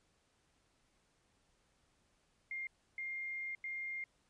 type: tone bursts at uneven times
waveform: sine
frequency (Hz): 2116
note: C7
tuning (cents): +19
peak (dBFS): -39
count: 3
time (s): 2.51-2.67 / 2.98-3.55 / 3.64-4.04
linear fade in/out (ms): 2
effects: pink hiss -75 dBFS RMS until 4.29 s + resampled to 22050 Hz